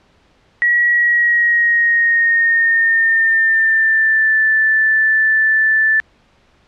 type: tone with pitch glide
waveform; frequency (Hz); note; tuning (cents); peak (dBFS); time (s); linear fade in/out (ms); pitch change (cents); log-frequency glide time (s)
sine; 1918 to 1758.8; A#6 to A6; +49 to -1; -10; 0.62-6; 0; -150; 0.9-4.36
effects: pink hiss -54 dBFS RMS until 6.67 s + low-pass 4000 Hz 12 dB/octave